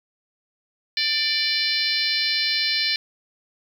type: harmonic tone with a mistuned harmonic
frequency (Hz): 592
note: D5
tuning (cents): +14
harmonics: 3 / 4 / 5 / 6 / 7 / 8 / 9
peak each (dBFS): -30 / -27 / -30 / -30 / -24 / -28 / -30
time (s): 0.97-2.96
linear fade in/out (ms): 2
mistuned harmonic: 4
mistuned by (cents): -23
effects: 8-bit